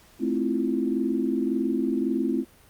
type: chord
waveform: sine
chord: F major seventh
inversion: first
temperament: just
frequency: 218.3 / 261.9 / 327.4 / 349.2 Hz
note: A3 / C4 / E4 / F4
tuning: -13 / +2 / -12 / 0 cents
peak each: -29 / -26 / -28 / -30 dBFS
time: 0.19-2.45 s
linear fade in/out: 50 ms
effects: pink hiss -55 dBFS RMS until 2.69 s + Opus 48 kbps